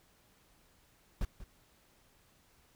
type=noise with echo; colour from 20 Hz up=brown; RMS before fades=-32 dBFS; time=1.21-1.25 s; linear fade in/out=2 ms; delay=190 ms; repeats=1; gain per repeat=-14 dB; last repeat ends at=1.44 s; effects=pink hiss -67 dBFS RMS until 2.75 s